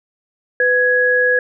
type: tone pair together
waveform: sine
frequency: 499.3 / 1668 Hz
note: B4 / G#6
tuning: +19 / +7 cents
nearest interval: octave + major sixth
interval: 2088 cents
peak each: -16 / -13 dBFS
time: 0.6-1.39 s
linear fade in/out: 2 ms
effects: none